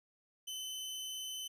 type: tone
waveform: sawtooth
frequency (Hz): 3041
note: F#7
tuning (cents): +47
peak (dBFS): -37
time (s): 0.47-1.48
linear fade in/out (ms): 10
effects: resampled to 32000 Hz + 13-bit